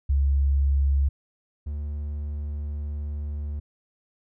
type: tone pair in turn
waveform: sine / triangle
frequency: 69.3 / 73.42 Hz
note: C#2 / D2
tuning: 0 / 0 cents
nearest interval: minor second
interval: 100 cents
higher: second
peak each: -18 / -26 dBFS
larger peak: first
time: 0.09-1.09 / 1.66-3.6 s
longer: second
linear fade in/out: 10 ms
effects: none